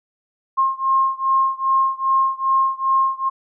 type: beating tone pair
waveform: sine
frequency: 1067 / 1069.5 Hz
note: C6 / C6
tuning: +34 / +38 cents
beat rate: 2.5 Hz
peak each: -18 / -19 dBFS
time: 0.57-3.3 s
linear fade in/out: 20 ms
effects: none